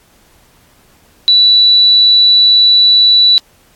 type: tone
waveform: sine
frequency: 3951 Hz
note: B7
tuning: in tune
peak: -4 dBFS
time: 1.28-3.38 s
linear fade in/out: 0 ms
effects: pink hiss -49 dBFS RMS until 3.75 s + AAC 64 kbps